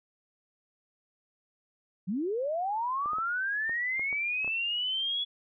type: linear sweep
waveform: sine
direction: up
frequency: 166.2 to 3400 Hz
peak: -28 dBFS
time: 2.07-5.25 s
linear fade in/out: 20 ms
type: clicks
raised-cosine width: 1 ms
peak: -30 dBFS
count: 8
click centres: 3.059 / 3.133 / 3.185 / 3.695 / 3.995 / 4.128 / 4.446 / 4.477 s
effects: none